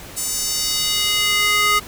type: tone with high-pass filter sweep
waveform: square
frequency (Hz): 415.3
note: G#4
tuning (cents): 0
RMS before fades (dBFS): -19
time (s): 0.16-1.8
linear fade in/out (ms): 20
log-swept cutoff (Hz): 8000 to 1400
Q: 1.7
effects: pink hiss -37 dBFS RMS until 1.87 s